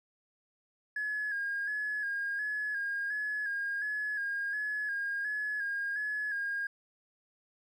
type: tone with vibrato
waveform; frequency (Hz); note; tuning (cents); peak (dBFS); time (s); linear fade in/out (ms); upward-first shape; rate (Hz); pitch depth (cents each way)
triangle; 1661.2; G#6; 0; -28; 0.96-6.67; 5; square; 1.4; 40
effects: tanh soft clip ceiling -29 dBFS